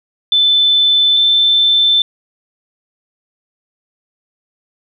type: tone pair in turn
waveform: sine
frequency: 3520 / 3540 Hz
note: A7 / A7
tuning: 0 / +10 cents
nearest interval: unison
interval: 10 cents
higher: second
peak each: -8 dBFS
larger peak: neither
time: 0.32-1.17 / 1.17-2.02 s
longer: neither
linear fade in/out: 2 ms
effects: none